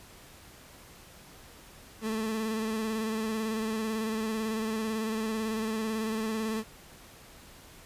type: tone with vibrato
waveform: 30% pulse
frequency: 220 Hz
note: A3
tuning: in tune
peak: -27 dBFS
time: 2.01-6.64 s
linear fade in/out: 50 ms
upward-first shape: square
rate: 18 Hz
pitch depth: 26 cents each way
effects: pink hiss -52 dBFS RMS until 7.85 s + resampled to 32000 Hz